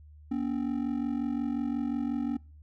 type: ring-modulated tone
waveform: triangle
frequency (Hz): 261.6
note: C4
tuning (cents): 0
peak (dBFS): -23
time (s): 0.31-2.37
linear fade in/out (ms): 5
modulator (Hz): 22.8
effects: noise-tail reverb RT60 0.4 s tail -25 dB re dry + added 75 Hz sine -49 dBFS peak until 2.62 s